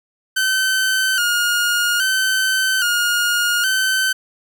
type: tone with vibrato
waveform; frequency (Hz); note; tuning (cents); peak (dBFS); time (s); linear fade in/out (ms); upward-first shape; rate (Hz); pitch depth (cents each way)
sawtooth; 1480; F#6; 0; -12; 0.36-4.13; 10; square; 0.61; 62
effects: none